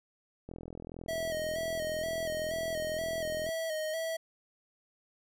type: click train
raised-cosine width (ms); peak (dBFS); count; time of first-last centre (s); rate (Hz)
2; -30; 127; 0.49-3.49; 42
type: tone with vibrato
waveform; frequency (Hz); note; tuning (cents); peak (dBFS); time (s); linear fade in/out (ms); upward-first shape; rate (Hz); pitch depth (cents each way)
square; 637; D#5; +41; -33; 1.08-4.17; 10; square; 2.1; 40
effects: none